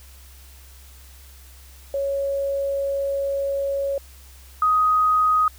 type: tone pair in turn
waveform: sine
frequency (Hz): 554.4 / 1252.2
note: C#5 / D#6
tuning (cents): 0 / +11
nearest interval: octave + major second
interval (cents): 1411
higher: second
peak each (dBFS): -21 / -15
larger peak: second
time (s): 1.94-3.98 / 4.62-5.48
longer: first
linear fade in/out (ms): 2
effects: added 66 Hz sine -44 dBFS peak until 5.58 s + white hiss -50 dBFS RMS until 5.58 s